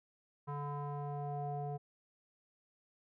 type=tone with low-pass filter sweep; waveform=square; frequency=144.4 Hz; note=D3; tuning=29 cents flat; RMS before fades=-40 dBFS; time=0.47-1.78 s; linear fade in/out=20 ms; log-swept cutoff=1100 to 640 Hz; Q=5; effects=none